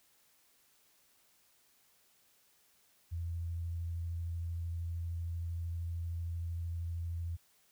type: tone with vibrato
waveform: sine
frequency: 84.5 Hz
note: E2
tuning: 43 cents sharp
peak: -35 dBFS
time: 3.11-7.37 s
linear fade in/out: 20 ms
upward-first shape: sine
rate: 13 Hz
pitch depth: 14 cents each way
effects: white hiss -69 dBFS RMS until 7.71 s